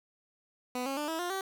15% pulse tone with pitch steps, 249.6 / 272.2 / 296.8 / 323.7 / 353 / 384.9 Hz, B3 / C#4 / D4 / E4 / F4 / G4, +19 / -31 / +18 / -31 / +19 / -32 cents, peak -26 dBFS, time 0.75-1.41 s, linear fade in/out 2 ms, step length 110 ms, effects none

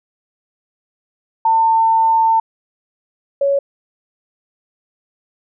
sine tone pair in turn, 899 / 558.1 Hz, A5 / C#5, +37 / +12 cents, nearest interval minor sixth, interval 825 cents, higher first, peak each -10 / -12 dBFS, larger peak first, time 1.45-2.4 / 3.41-3.59 s, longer first, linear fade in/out 5 ms, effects none

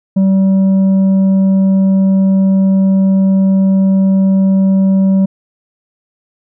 sine tone with tanh clipping, 192.2 Hz, G3, 34 cents flat, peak -8 dBFS, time 0.16-5.26 s, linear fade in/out 10 ms, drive 5 dB, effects none

